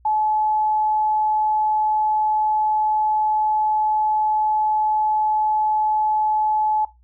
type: tone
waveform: sine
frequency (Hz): 858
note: A5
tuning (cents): -44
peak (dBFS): -17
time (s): 0.05-6.85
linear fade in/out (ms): 5
effects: noise-tail reverb RT60 0.2 s tail -17 dB re dry + added 60 Hz sine -51 dBFS peak until 7.03 s